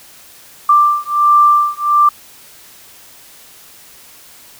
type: beating tone pair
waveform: sine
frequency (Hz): 1180 / 1181.4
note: D6 / D6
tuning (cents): +8 / +10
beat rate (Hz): 1.4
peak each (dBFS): -11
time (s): 0.69-2.09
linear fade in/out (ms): 5
effects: white hiss -41 dBFS RMS until 4.59 s